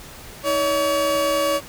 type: tone pair together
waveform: 30% pulse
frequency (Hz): 318.1 / 566.8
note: D#4 / C#5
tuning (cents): +38 / +38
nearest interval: minor seventh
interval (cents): 1000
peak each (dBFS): -25 / -16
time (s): 0.43-1.61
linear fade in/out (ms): 50
effects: pink hiss -40 dBFS RMS until 1.68 s